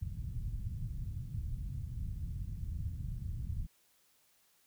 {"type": "low-pass noise", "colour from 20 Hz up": "white", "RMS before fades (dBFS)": -39, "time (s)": [0.01, 3.67], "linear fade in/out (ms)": 10, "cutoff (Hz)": 120, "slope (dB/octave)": 24, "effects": ["white hiss -70 dBFS RMS until 4.66 s"]}